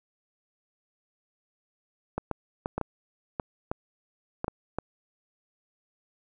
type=clicks; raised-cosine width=1 ms; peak=-15 dBFS; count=10; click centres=2.18 / 2.313 / 2.659 / 2.78 / 2.813 / 3.398 / 3.715 / 4.444 / 4.481 / 4.786 s; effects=none